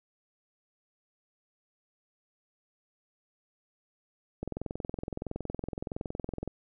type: click train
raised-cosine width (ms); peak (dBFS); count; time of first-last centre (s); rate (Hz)
2; -21; 45; 4.43-6.477; 21.5
effects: none